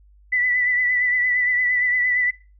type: tone with vibrato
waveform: sine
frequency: 1982 Hz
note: B6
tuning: 6 cents sharp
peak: -17 dBFS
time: 0.32-2.31 s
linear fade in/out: 10 ms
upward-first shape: triangle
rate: 8.7 Hz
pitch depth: 38 cents each way
effects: noise-tail reverb RT60 0.3 s tail -19 dB re dry + added 50 Hz sine -49 dBFS peak until 2.59 s